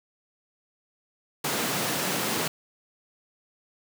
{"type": "high-pass noise", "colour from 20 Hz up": "pink", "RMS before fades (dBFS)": -28, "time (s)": [1.44, 2.48], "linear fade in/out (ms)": 5, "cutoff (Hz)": 150, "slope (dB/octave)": 24, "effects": []}